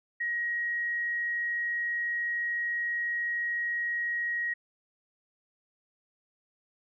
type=tone; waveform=sine; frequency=1893 Hz; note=A#6; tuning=26 cents sharp; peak=-28 dBFS; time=0.2-4.54 s; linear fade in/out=10 ms; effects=none